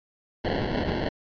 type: noise with sample-and-hold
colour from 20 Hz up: white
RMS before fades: -27 dBFS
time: 0.44-1.09 s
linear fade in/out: 10 ms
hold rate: 1225 Hz
effects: resampled to 11025 Hz